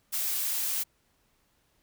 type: noise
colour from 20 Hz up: blue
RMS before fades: -30 dBFS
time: 0.12-0.84 s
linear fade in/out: 20 ms
effects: pink hiss -70 dBFS RMS until 1.82 s